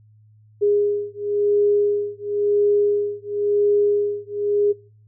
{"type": "beating tone pair", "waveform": "sine", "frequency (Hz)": [410.6, 411.56], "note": ["G#4", "G#4"], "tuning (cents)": [-20, -16], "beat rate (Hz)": 0.96, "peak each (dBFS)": -20, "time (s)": [0.61, 4.73], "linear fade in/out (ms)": 20, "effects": ["noise-tail reverb RT60 0.5 s tail -24 dB re dry", "added 107 Hz sine -49 dBFS peak until 5.07 s"]}